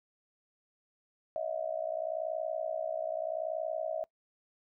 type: tone with amplitude modulation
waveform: sine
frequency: 641 Hz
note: E5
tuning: 49 cents flat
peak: -28 dBFS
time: 1.36-4.04 s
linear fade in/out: 0 ms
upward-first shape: sine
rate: 60.8 Hz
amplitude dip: 95%
effects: noise-tail reverb RT60 0.1 s tail -22 dB re dry